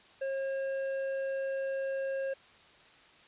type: tone with hard clipping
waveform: sine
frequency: 540 Hz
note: C#5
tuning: 45 cents flat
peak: -33 dBFS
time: 0.21-2.34 s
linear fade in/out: 10 ms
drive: 7 dB
effects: white hiss -58 dBFS RMS until 3.27 s + resampled to 8000 Hz